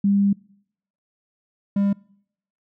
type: tone pair in turn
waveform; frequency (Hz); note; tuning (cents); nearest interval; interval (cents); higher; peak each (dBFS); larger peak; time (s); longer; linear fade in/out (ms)
sine / triangle; 200 / 200; G3 / G3; +35 / +35; unison; 0; neither; -15; neither; 0.04-0.33 / 1.76-1.93; first; 5
effects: noise-tail reverb RT60 0.7 s tail -24 dB re dry